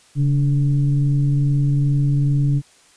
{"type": "tone with frequency modulation", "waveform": "sine", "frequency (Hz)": 139.8, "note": "C#3", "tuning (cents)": 15, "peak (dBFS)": -14, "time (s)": [0.15, 2.62], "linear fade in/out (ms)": 50, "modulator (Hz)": 151, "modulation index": 0.46, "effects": ["white hiss -52 dBFS RMS until 2.96 s", "resampled to 22050 Hz"]}